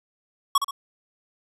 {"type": "tone with echo", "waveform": "square", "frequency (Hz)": 1113, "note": "C#6", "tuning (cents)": 7, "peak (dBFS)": -16, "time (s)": [0.55, 0.58], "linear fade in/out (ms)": 5, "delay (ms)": 65, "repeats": 2, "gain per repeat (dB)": -7, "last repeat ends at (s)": 0.71, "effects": ["resampled to 32000 Hz"]}